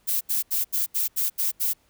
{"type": "noise bursts", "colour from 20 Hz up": "violet", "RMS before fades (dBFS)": -24, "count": 8, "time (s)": [0.07, 1.736], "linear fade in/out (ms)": 20, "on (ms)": 140, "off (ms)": 78, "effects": ["pink hiss -64 dBFS RMS until 1.89 s"]}